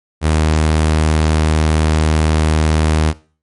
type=tone; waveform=sawtooth; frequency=78 Hz; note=D#2; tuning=5 cents sharp; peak=-7 dBFS; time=0.21-3.14 s; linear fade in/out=50 ms; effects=noise-tail reverb RT60 0.4 s tail -20 dB re dry + MP3 48 kbps